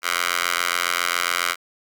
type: tone with high-pass filter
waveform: 10% pulse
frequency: 87.31 Hz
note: F2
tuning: in tune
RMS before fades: -23 dBFS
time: 0.02-1.56 s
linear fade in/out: 50 ms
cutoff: 1500 Hz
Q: 1.4
effects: Opus 48 kbps